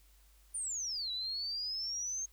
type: exponential two-way sweep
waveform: sine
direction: down then up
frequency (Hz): 9500 to 3894 to 6460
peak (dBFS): -35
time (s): 0.54-2.26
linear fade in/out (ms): 10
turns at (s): 1.11
effects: added 50 Hz sine -61 dBFS peak until 2.32 s + white hiss -68 dBFS RMS until 2.32 s